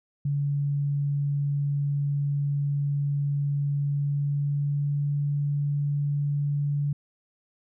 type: tone with pitch glide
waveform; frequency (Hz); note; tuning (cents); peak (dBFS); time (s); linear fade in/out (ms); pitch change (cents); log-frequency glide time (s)
sine; 142.7 to 144.11; D3 to D3; -49 to -32; -23; 0.25-6.93; 5; +17; 3.81-5.14
effects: none